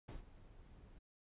brown noise with ADSR envelope, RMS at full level -45 dBFS, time 0.08-0.99 s, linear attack 8 ms, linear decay 140 ms, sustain -14 dB, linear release 14 ms, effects resampled to 8000 Hz

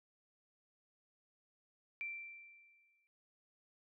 sine tone with exponential decay, 2349 Hz, D7, in tune, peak -38 dBFS, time 2.01-3.07 s, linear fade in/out 0 ms, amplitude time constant 230 ms, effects none

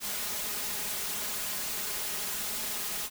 white noise with comb filter, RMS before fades -34 dBFS, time 0-3.1 s, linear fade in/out 50 ms, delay 4.8 ms, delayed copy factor +0.65, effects none

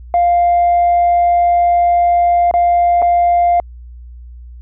sine tone with dropouts, 698.5 Hz, F5, in tune, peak -7 dBFS, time 0.14-3.6 s, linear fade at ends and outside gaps 1 ms, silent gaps 2.512-2.539 / 3.019-3.024 s, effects tanh soft clip ceiling -6 dBFS + added 60 Hz sine -31 dBFS peak until 4.61 s

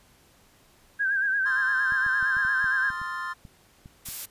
sine tone with vibrato, 1592 Hz, G6, 26 cents sharp, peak -22 dBFS, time 0.99-2.91 s, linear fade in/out 20 ms, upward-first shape sine, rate 8.7 Hz, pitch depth 68 cents each way
triangle chord, F dominant seventh, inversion second, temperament equal, 1046.5 / 1244.5 / 1396.9 / 1760 Hz, C6 / Eb6 / F6 / A6, 0 / 0 / 0 / 0 cents, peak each -32 / -38 / -35 / -33 dBFS, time 1.45-3.34 s, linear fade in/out 20 ms
clicks, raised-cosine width 5 ms, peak -32 dBFS, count 11, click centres 1.922 / 2.064 / 2.227 / 2.368 / 2.45 / 2.643 / 2.903 / 3.016 / 3.452 / 3.859 / 4.087 s
blue noise, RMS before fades -34 dBFS, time 4.05-4.26 s, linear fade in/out 10 ms
effects pink hiss -59 dBFS RMS until 4.3 s + resampled to 32000 Hz

